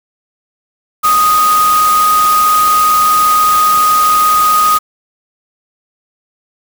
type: tone in noise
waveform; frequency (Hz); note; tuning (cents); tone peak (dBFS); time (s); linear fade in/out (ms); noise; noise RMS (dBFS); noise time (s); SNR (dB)
sine; 1244.5; D#6; 0; -7; 1.03-4.79; 20; white; -19; 1.03-4.79; +9
effects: none